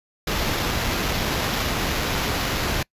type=noise with sample-and-hold; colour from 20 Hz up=pink; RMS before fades=-24 dBFS; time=0.27-2.83 s; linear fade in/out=5 ms; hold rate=8820 Hz; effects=noise-tail reverb RT60 0.1 s tail -26 dB re dry + resampled to 32000 Hz